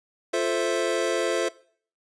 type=chord; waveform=square; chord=F major seventh; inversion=none; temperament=equal; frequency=349.2 / 440 / 523.3 / 659.3 Hz; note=F4 / A4 / C5 / E5; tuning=0 / 0 / 0 / 0 cents; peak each=-29 dBFS; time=0.33-1.49 s; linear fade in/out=10 ms; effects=noise-tail reverb RT60 0.5 s tail -20 dB re dry + resampled to 22050 Hz